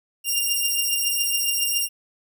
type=beating tone pair; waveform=10% pulse; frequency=2794 / 2801.2 Hz; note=F7 / F7; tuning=0 / +5 cents; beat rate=7.2 Hz; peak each=-14 / -16 dBFS; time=0.24-1.89 s; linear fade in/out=50 ms; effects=none